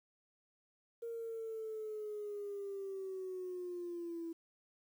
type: linear sweep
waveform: sine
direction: down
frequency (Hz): 466.2 to 329.8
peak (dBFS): -39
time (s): 1.02-4.33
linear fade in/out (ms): 10
effects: tanh soft clip ceiling -36 dBFS + 11-bit